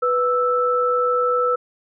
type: tone pair together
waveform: sine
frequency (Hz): 493.9 / 1318.6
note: B4 / E6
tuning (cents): 0 / 0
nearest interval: octave + perfect fourth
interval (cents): 1700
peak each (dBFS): -19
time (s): 0.02-1.56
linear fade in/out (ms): 10
effects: none